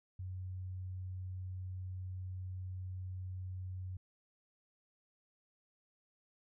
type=tone; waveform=sine; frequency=92.5 Hz; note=F#2; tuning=in tune; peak=-40 dBFS; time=0.19-3.97 s; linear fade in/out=5 ms; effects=none